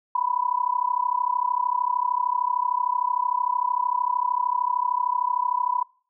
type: tone with amplitude modulation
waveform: sine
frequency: 987.8 Hz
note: B5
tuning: in tune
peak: -17 dBFS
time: 0.15-5.83 s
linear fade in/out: 5 ms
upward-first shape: sine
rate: 33.2 Hz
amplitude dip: 95%
effects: noise-tail reverb RT60 0.4 s tail -24 dB re dry